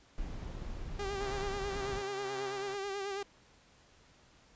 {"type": "noise", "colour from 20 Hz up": "brown", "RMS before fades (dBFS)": -41, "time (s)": [0.18, 2.02], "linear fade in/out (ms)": 0}
{"type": "tone with vibrato", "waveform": "sawtooth", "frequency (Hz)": 396.8, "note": "G4", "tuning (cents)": 21, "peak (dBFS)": -32, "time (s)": [0.99, 3.23], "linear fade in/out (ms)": 5, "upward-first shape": "sine", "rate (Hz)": 9.2, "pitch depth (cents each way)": 50}
{"type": "tone with tremolo", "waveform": "5% pulse", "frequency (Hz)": 134, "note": "C3", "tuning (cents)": 42, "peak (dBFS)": -32, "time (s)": [1.2, 2.75], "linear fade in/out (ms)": 5, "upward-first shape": "sine", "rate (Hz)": 1.9, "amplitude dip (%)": 45}
{"effects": ["pink hiss -63 dBFS RMS until 4.55 s", "resampled to 16000 Hz"]}